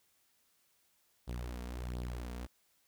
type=tone with flanger; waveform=sawtooth; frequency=60.8 Hz; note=B1; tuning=26 cents flat; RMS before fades=-41 dBFS; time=1.27-2.47 s; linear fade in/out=20 ms; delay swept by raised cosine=0.21 to 4.41 ms; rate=1.4 Hz; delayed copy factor=+0.65; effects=white hiss -73 dBFS RMS until 2.87 s